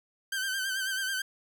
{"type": "tone with vibrato", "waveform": "sawtooth", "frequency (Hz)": 1552, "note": "G6", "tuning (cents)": -18, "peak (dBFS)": -26, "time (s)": [0.32, 1.22], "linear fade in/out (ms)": 5, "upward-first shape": "sine", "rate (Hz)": 9.2, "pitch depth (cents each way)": 52, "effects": []}